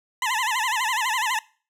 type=tone with vibrato; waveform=20% pulse; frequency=945 Hz; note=A#5; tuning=23 cents sharp; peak=-17 dBFS; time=0.22-1.39 s; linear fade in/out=2 ms; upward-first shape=sine; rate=12 Hz; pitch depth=180 cents each way; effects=noise-tail reverb RT60 0.4 s tail -22 dB re dry + low-pass 12000 Hz 12 dB/octave